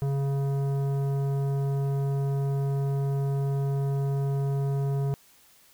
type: tone with tanh clipping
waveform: triangle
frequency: 138.59 Hz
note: C#3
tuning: in tune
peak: -26 dBFS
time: 0.02-5.14 s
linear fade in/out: 0 ms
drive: 17 dB
effects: white hiss -58 dBFS RMS until 5.73 s